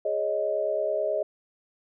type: chord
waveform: sine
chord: Ab suspended fourth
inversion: none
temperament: just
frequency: 415.3 / 553.7 / 623 Hz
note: Ab4 / Db5 / Eb5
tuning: 0 / -2 / +2 cents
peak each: -31 / -30 / -26 dBFS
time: 0.05-1.23 s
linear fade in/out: 5 ms
effects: none